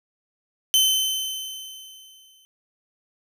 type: tone with exponential decay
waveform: sawtooth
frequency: 3067 Hz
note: G7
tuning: 38 cents flat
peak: -11 dBFS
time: 0.74-2.45 s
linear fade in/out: 0 ms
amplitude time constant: 370 ms
effects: none